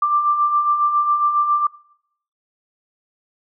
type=beating tone pair; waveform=sine; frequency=1174.7 / 1182 Hz; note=D6 / D6; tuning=0 / +11 cents; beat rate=7.3 Hz; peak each=-24 / -15 dBFS; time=0.02-1.67 s; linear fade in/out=5 ms; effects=noise-tail reverb RT60 0.7 s tail -22 dB re dry